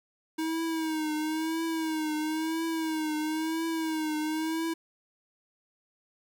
square tone with vibrato, 317 Hz, D#4, 32 cents sharp, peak -29 dBFS, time 0.38-4.74 s, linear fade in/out 10 ms, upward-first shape triangle, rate 0.99 Hz, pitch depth 69 cents each way, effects 10-bit

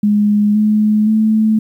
sine tone with pitch steps, 207.8 / 212.8 / 217.9 Hz, G#3 / G#3 / A3, +1 / +42 / -17 cents, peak -9 dBFS, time 0.03-1.59 s, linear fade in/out 5 ms, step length 520 ms, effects 8-bit

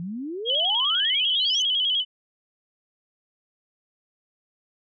sine exponential sweep, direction up, 164.1 to 6410 Hz, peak -29 dBFS, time 0-1.62 s, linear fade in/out 0 ms
sine tone with vibrato, 3136 Hz, G7, in tune, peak -20 dBFS, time 0.45-2.05 s, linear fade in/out 50 ms, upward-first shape square, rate 10 Hz, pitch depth 69 cents each way
effects none

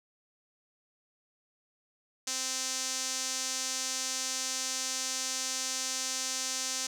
sawtooth tone with band-pass filter, 260 Hz, C4, 11 cents flat, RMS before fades -34 dBFS, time 2.27-6.87 s, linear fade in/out 5 ms, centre 6300 Hz, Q 2.4, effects none

